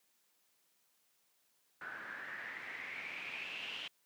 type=noise with low-pass filter sweep; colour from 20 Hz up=white; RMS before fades=-45 dBFS; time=1.81-3.88 s; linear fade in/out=5 ms; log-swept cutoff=1500 to 3000 Hz; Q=7.2; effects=white hiss -75 dBFS RMS until 4.05 s + high-pass 150 Hz 12 dB/octave